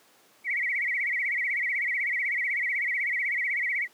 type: tone with vibrato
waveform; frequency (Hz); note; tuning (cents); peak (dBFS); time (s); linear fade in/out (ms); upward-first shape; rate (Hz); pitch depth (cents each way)
sine; 2093; C7; 0; -25; 0.44-3.88; 50; sine; 16; 170
effects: pink hiss -59 dBFS RMS until 3.93 s + high-pass 300 Hz 12 dB/octave